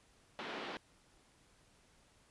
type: band-pass noise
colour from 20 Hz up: pink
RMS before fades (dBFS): -44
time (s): 0.39-0.77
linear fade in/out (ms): 0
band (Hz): 240 to 3800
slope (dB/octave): 24
effects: pink hiss -68 dBFS RMS until 2.3 s + resampled to 24000 Hz